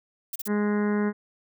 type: noise bursts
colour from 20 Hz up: violet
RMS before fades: -32 dBFS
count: 3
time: 0.33-0.479 s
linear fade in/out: 5 ms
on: 27 ms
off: 34 ms
type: harmonic tone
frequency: 207.7 Hz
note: G#3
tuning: in tune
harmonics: 1 / 2 / 3 / 4 / 5 / 6 / 7 / 8 / 9 / 10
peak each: -23 / -28 / -41 / -40 / -38 / -45 / -39 / -42 / -41 / -48 dBFS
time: 0.46-1.13 s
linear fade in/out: 50 ms
effects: none